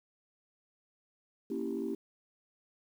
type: chord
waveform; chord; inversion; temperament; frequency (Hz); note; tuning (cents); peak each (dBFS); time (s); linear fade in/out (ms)
sine; A# diminished seventh; none; equal; 233.1 / 277.2 / 329.6 / 392; A#3 / C#4 / E4 / G4; 0 / 0 / 0 / 0; -38 / -38 / -38 / -37; 1.5-1.95; 5
effects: tanh soft clip ceiling -25 dBFS + 10-bit